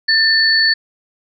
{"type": "tone pair together", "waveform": "sine", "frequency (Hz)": [1785, 4454], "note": ["A6", "C#8"], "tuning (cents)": [24, 7], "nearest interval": "octave + major third", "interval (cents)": 1583, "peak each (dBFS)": -13, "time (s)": [0.08, 0.74], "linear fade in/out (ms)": 10, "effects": []}